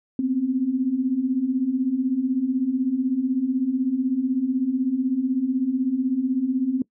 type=beating tone pair; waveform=sine; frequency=246.9 / 262.9 Hz; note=B3 / C4; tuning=0 / +8 cents; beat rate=16 Hz; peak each=-26 / -21 dBFS; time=0.19-6.82 s; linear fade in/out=2 ms; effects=noise-tail reverb RT60 0.1 s tail -22 dB re dry